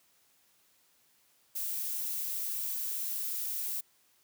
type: noise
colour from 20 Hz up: violet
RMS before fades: -35 dBFS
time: 1.55-3.81 s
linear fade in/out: 10 ms
effects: white hiss -68 dBFS RMS until 4.23 s + high-pass 80 Hz 12 dB/octave